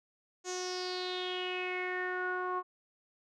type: tone with low-pass filter sweep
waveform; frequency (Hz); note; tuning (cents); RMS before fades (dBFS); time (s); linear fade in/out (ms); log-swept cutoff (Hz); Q
sawtooth; 364.9; F#4; -24; -36; 0.44-2.63; 50; 6700 to 1100; 6.3
effects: none